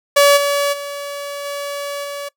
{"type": "tone with level steps", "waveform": "sawtooth", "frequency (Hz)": 570, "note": "C#5", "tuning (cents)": 48, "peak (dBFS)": [-4, -11, -21, -19, -21], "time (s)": [0.16, 2.29], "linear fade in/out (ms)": 10, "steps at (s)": [0.36, 0.72, 1.44, 2.03], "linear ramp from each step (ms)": 20, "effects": ["noise-tail reverb RT60 0.1 s tail -21 dB re dry"]}